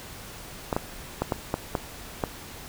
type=clicks; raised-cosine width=1 ms; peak=-10 dBFS; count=7; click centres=0.728 / 0.765 / 1.22 / 1.322 / 1.541 / 1.752 / 2.238 s; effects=pink hiss -42 dBFS RMS until 2.68 s